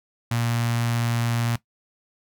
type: tone with notch filter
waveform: sawtooth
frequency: 117.7 Hz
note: A#2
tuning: 17 cents sharp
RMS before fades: -24 dBFS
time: 0.31-1.56 s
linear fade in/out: 5 ms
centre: 420 Hz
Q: 0.83
effects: noise-tail reverb RT60 0.1 s tail -17 dB re dry